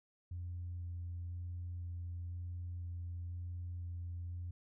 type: tone with vibrato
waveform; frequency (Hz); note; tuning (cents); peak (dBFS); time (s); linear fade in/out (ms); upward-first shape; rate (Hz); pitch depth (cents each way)
sine; 87.31; F2; 0; -39; 0.31-4.51; 5; square; 1; 9
effects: tanh soft clip ceiling -36 dBFS

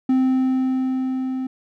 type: tone with level ramp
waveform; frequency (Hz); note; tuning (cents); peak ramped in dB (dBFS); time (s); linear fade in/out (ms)
triangle; 260; C4; -11; -12 to -21; 0.09-1.47; 5
effects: none

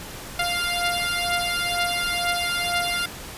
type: beating tone pair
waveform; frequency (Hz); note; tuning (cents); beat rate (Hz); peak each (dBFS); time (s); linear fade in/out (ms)
10% pulse; 698.5 / 700.6; F5 / F5; 0 / +5; 2.1; -17; 0.39-3.06; 5
effects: pink hiss -37 dBFS RMS until 3.37 s + resampled to 32000 Hz

